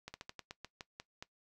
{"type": "slowing click train", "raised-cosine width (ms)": 0.2, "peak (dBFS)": -27, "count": 10, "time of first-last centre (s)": [0.08, 1.225], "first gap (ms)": 60, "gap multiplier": 1.18, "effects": ["noise-tail reverb RT60 0.1 s tail -18 dB re dry"]}